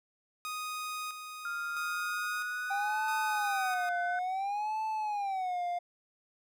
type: tone with tremolo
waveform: sawtooth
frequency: 1244.5 Hz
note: D#6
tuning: in tune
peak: -32 dBFS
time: 0.45-3.89 s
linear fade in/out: 0 ms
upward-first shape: square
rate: 0.76 Hz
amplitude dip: 50%
type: tone with pitch glide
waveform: sine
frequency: 1396.9 to 1505.8 Hz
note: F6 to F#6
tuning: 0 to +30 cents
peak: -34 dBFS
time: 1.45-4.19 s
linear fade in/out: 2 ms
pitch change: +130 cents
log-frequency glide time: 1.75-2.91 s
type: tone with vibrato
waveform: triangle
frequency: 784 Hz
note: G5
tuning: in tune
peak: -29 dBFS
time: 2.7-5.79 s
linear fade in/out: 10 ms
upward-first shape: sine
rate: 0.58 Hz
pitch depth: 190 cents each way
effects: none